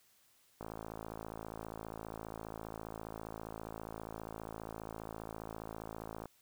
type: click train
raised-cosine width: 1 ms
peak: -29 dBFS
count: 311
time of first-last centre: 0.61-6.257 s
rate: 54.9 Hz
effects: white hiss -69 dBFS RMS until 6.41 s